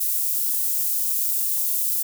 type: high-pass noise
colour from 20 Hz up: white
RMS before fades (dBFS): -23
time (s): 0-2.03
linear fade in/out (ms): 10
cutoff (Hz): 11000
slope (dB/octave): 12
effects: none